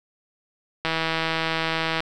click train, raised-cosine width 0.3 ms, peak -8 dBFS, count 188, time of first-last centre 0.85-2.004 s, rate 162 Hz, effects none

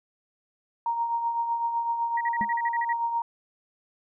sine tone with tremolo, 932.3 Hz, A#5, in tune, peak -22 dBFS, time 0.86-3.22 s, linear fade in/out 2 ms, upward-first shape triangle, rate 7.9 Hz, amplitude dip 55%
sine tone bursts, 1914 Hz, A#6, 45 cents sharp, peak -28 dBFS, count 10, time 2.17-2.929 s, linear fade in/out 5 ms, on 39 ms, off 41 ms
triangle tone with exponential decay, 210.6 Hz, G#3, 24 cents sharp, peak -24 dBFS, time 2.41-2.52 s, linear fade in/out 0 ms, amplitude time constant 22 ms
effects none

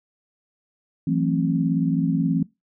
sine chord, F# half-diminished seventh, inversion third, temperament just, 166.5 / 185 / 222 / 266.4 Hz, E3 / F#3 / A3 / C4, +18 / 0 / +16 / +31 cents, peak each -22 / -27 / -27 / -23 dBFS, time 1.07-2.43 s, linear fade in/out 5 ms, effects noise-tail reverb RT60 0.2 s tail -22 dB re dry

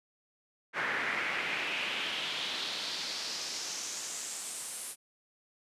brown noise with band-pass filter sweep, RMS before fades -36 dBFS, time 0.73-4.96 s, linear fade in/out 50 ms, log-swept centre 1700 to 10000 Hz, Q 2.8, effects high-pass 200 Hz 12 dB/octave + resampled to 32000 Hz

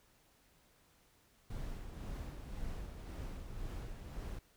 brown noise with tremolo, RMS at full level -42 dBFS, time 1.5-4.39 s, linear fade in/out 5 ms, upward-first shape sine, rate 1.9 Hz, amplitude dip 45%, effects pink hiss -69 dBFS RMS until 4.56 s

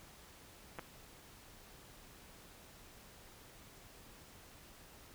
clicks, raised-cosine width 0.5 ms, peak -29 dBFS, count 2, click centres 0.787 / 0.793 s, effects pink hiss -58 dBFS RMS until 5.14 s

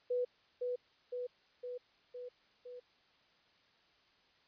sine tone with echo, 493.9 Hz, B4, in tune, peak -31 dBFS, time 0.1-0.25 s, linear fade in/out 10 ms, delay 510 ms, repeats 5, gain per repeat -3 dB, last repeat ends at 2.8 s, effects white hiss -69 dBFS RMS until 4.47 s + resampled to 11025 Hz

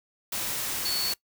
sine tone in noise, 4429 Hz, C#8, 2 cents flat, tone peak -27 dBFS, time 0.85-1.13 s, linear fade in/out 5 ms, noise white, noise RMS -31 dBFS, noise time 0.32-1.14 s, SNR +1 dB, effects noise-tail reverb RT60 0.1 s tail -21 dB re dry

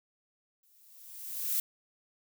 violet noise with exponential growth, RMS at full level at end -28 dBFS, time 0.63-1.6 s, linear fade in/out 2 ms, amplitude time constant 210 ms, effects none

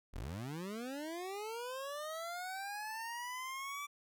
25% pulse linear sweep, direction up, 30.51 to 1165 Hz, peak -37 dBFS, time 0.13-3.87 s, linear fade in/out 20 ms, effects none

